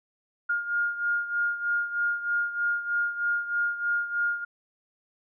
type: beating tone pair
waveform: sine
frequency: 1416 / 1419.2 Hz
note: F6 / F6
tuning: +23 / +27 cents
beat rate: 3.2 Hz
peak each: -26 / -31 dBFS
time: 0.49-4.45 s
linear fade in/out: 10 ms
effects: none